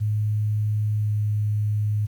sine tone with pitch glide, 106.1 to 105.25 Hz, G#2 to G#2, +38 to +24 cents, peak -20 dBFS, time 0-2.07 s, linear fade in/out 20 ms, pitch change -14 cents, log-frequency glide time 0.98-1.11 s, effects 9-bit

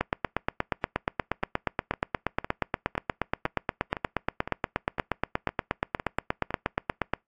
two click trains, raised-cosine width 0.5 ms, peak -9 / -17 dBFS, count 61 / 11, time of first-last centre 0.01-7.136 / 1.43-6.506 s, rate 8.42 / 1.97 Hz, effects noise-tail reverb RT60 0.2 s tail -26 dB re dry + AAC 64 kbps

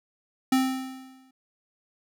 square tone with exponential decay, 261.6 Hz, C4, in tune, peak -18 dBFS, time 0.52-1.31 s, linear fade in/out 5 ms, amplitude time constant 170 ms, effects none

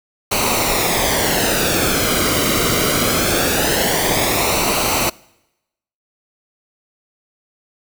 pink noise with flanger, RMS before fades -17 dBFS, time 0.31-5.1 s, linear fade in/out 10 ms, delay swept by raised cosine 0.58 to 1.17 ms, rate 0.22 Hz, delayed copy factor -0.65, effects noise-tail reverb RT60 0.9 s tail -24 dB re dry

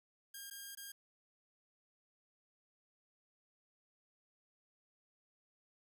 5% pulse tone with dropouts, 1614 Hz, G#6, 50 cents flat, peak -36 dBFS, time 0.34-0.92 s, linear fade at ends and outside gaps 5 ms, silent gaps 0.501-0.509 / 0.751-0.772 s, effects none

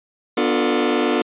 sawtooth chord, B half-diminished seventh, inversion none, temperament just, 246.9 / 296.3 / 355.6 / 444.5 Hz, B3 / D4 / F4 / A4, 0 / +15 / +31 / +18 cents, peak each -18 dBFS, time 0.37-1.22 s, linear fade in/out 5 ms, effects resampled to 8000 Hz

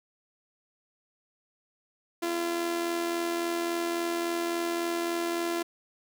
sawtooth tone with amplitude modulation, 341.1 Hz, F4, 41 cents flat, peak -22 dBFS, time 2.22-5.63 s, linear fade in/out 10 ms, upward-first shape sine, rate 83.6 Hz, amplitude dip 45%, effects none

